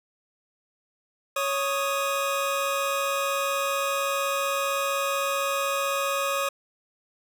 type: tone pair together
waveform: 25% pulse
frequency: 554.4 / 1244.5 Hz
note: C#5 / D#6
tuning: 0 / 0 cents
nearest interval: octave + major second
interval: 1400 cents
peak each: -23 / -24 dBFS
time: 1.36-6.49 s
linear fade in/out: 5 ms
effects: none